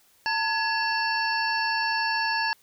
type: harmonic tone with a mistuned harmonic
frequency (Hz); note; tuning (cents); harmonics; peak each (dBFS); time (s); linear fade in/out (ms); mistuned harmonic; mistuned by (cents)
897; A5; +33; 1 / 2 / 3 / 5 / 6; -27 / -27 / -33 / -32 / -36; 0.26-2.53; 0; 2; -110
effects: white hiss -61 dBFS RMS until 2.62 s